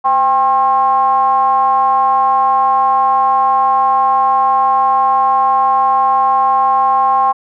triangle ring-modulated tone, 140 Hz, C#3, 18 cents sharp, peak -4 dBFS, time 0.04-7.33 s, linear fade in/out 20 ms, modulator 933 Hz, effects none

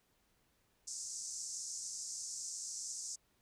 white band-pass noise, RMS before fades -44 dBFS, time 0.87-3.16 s, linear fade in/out 10 ms, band 5400 to 8000 Hz, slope 48 dB/octave, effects pink hiss -75 dBFS RMS until 3.41 s

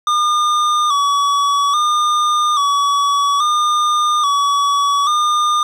square tone with vibrato, 1172 Hz, D6, 4 cents flat, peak -13 dBFS, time 0.07-5.63 s, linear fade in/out 2 ms, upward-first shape square, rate 0.6 Hz, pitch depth 56 cents each way, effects low-pass 6000 Hz 12 dB/octave + 7-bit

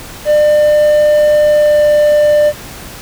triangle tone with pitch glide, 599 to 595.6 Hz, D5 to D5, +34 to +24 cents, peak -4 dBFS, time 0.25-2.53 s, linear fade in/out 50 ms, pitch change -10 cents, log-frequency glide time 1.45-1.84 s, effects pink hiss -30 dBFS RMS until 3.01 s

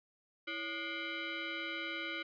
sine tone with frequency modulation, 329.6 Hz, E4, in tune, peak -37 dBFS, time 0.47-2.23 s, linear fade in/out 10 ms, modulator 889 Hz, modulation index 3.3, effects resampled to 11025 Hz + 12-bit

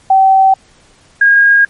sine tone pair in turn, 769 / 1629.5 Hz, G5 / G#6, -33 / -33 cents, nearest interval octave + minor second, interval 1300 cents, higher second, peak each -4 dBFS, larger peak neither, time 0.1-0.54 / 1.21-1.65 s, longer neither, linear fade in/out 5 ms, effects pink hiss -47 dBFS RMS until 1.69 s + MP3 48 kbps

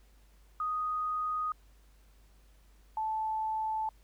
sine tone pair in turn, 1244.5 / 874.4 Hz, D#6 / A5, 0 / -11 cents, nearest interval tritone, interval 611 cents, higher first, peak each -30 / -30 dBFS, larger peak neither, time 0.6-1.52 / 2.97-3.89 s, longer neither, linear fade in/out 2 ms, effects added 50 Hz sine -58 dBFS peak until 4.03 s + pink hiss -68 dBFS RMS until 4.03 s

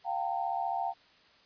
sine tone cluster, 703 / 778 / 910 Hz, F5 / G5 / A#5, +11 / -13 / -42 cents, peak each -34 / -33 / -36 dBFS, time 0.04-0.94 s, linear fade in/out 50 ms, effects white hiss -61 dBFS RMS until 1.45 s + resampled to 11025 Hz

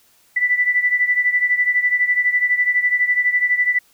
sine beating tone pair, 1975.5 / 1987.5 Hz, B6 / B6, 0 / +10 cents, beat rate 12 Hz, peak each -16 / -20 dBFS, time 0.36-3.79 s, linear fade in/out 10 ms, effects white hiss -56 dBFS RMS until 3.93 s

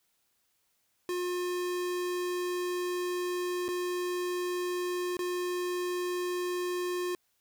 square tone with dropouts, 357.5 Hz, F4, 41 cents sharp, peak -31 dBFS, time 1.09-7.15 s, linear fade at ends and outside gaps 1 ms, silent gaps 3.682-3.687 / 5.169-5.191 s, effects white hiss -74 dBFS RMS until 7.4 s

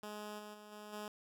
10% pulse tone with level steps, 210 Hz, G#3, 19 cents sharp, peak -36 / -40 / -45 / -41 / -35 dBFS, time 0.03-1.08 s, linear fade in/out 2 ms, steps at 0.38 / 0.53 / 0.71 / 0.92 s, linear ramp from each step 20 ms, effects none

